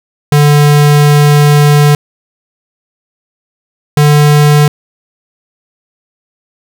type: tone pair in turn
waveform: square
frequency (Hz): 146.8 / 147.82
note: D3 / D3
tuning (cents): 0 / +12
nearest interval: unison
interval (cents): 12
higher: second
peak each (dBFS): -4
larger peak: neither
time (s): 0.32-1.95 / 3.97-4.68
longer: first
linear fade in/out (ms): 2
effects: none